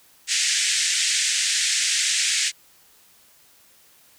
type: band-pass noise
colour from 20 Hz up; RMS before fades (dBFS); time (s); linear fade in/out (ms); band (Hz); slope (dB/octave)
white; -22; 0.27-2.52; 50; 1700 to 8400; 48
effects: white hiss -55 dBFS RMS until 4.18 s